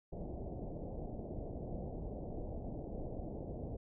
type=low-pass noise; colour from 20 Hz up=pink; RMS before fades=-43 dBFS; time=0.12-3.77 s; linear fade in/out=10 ms; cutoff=710 Hz; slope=48 dB/octave; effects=none